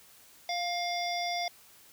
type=harmonic tone with a mistuned harmonic; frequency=698.5 Hz; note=F5; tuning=in tune; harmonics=1 / 3 / 5 / 7 / 8; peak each=-32 / -37 / -39 / -40 / -41 dBFS; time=0.49-1.48 s; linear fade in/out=2 ms; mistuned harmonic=3; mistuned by=+21 cents; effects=white hiss -57 dBFS RMS until 1.92 s